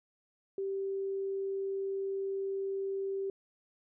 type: tone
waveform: sine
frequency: 390 Hz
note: G4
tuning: 9 cents flat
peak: -32 dBFS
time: 0.58-3.3 s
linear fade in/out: 2 ms
effects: none